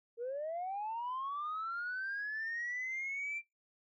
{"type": "linear sweep", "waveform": "sine", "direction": "up", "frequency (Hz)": [454, 2371], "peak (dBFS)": -35, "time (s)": [0.17, 3.42], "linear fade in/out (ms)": 50, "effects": ["noise-tail reverb RT60 0.2 s tail -23 dB re dry", "tanh soft clip ceiling -33 dBFS"]}